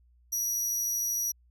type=tone with amplitude modulation; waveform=sawtooth; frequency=5800 Hz; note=F#8; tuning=35 cents flat; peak=-24 dBFS; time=0.32-1.32 s; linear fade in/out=10 ms; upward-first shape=sine; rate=113 Hz; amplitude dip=30%; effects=added 60 Hz sine -59 dBFS peak until 1.5 s